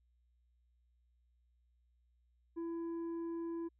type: tone with tanh clipping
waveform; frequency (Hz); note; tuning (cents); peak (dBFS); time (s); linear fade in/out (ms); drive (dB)
sine; 334.4; E4; +25; -39; 2.56-3.69; 20; 5
effects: added 60 Hz sine -70 dBFS peak until 3.79 s